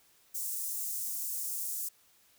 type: high-pass noise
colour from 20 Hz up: white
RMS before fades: -36 dBFS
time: 0.34-1.89 s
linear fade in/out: 10 ms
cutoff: 6700 Hz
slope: 24 dB/octave
effects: white hiss -65 dBFS RMS until 2.38 s